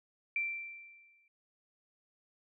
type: tone with exponential decay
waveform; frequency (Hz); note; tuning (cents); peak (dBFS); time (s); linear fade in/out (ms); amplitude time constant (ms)
sine; 2349; D7; 0; -29; 0.36-1.28; 2; 200
effects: none